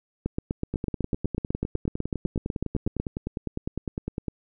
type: two click trains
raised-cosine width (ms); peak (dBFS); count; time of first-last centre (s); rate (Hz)
3; -16 / -13; 36 / 23; 0.74-4.283 / 0.26-3; 9.88 / 8.03
effects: none